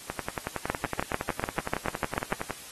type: two click trains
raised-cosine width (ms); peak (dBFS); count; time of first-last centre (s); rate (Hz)
0.5; -11 / -15; 12 / 27; 0.7-2.327 / 0.1-2.507; 6.76 / 10.8
effects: white hiss -45 dBFS RMS until 2.71 s + AAC 32 kbps